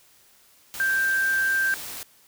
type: tone in noise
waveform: sine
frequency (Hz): 1574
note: G6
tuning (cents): +7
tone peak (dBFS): -20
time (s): 0.8-1.74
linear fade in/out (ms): 0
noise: white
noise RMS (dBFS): -36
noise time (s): 0.74-2.03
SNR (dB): +13
effects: white hiss -57 dBFS RMS until 2.27 s